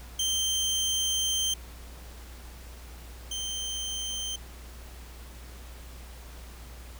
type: tone pair in turn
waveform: 25% pulse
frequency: 3136 / 3123 Hz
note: G7 / G7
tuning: 0 / -7 cents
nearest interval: unison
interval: 7 cents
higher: first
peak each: -22 / -28 dBFS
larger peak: first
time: 0.19-1.54 / 3.31-4.36 s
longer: first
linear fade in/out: 5 ms
effects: added 60 Hz sine -43 dBFS peak until 6.99 s + pink hiss -50 dBFS RMS until 6.99 s